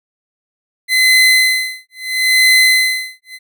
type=tone with tremolo; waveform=30% pulse; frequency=2039 Hz; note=C7; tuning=45 cents flat; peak=-4 dBFS; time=0.88-3.39 s; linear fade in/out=50 ms; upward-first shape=sine; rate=0.75 Hz; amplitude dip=100%; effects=none